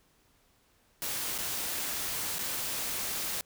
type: noise with dropouts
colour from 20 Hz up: white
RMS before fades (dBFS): -34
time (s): 1.02-3.41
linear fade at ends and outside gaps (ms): 0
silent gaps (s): 1.379-1.386 / 2.384-2.391
effects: pink hiss -67 dBFS RMS until 3.45 s